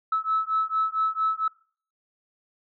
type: beating tone pair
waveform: sine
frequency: 1300 / 1304.4 Hz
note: E6 / E6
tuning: -24 / -19 cents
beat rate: 4.4 Hz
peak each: -25 dBFS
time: 0.12-1.48 s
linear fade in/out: 5 ms
effects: noise-tail reverb RT60 0.5 s tail -24 dB re dry + tanh soft clip ceiling -15 dBFS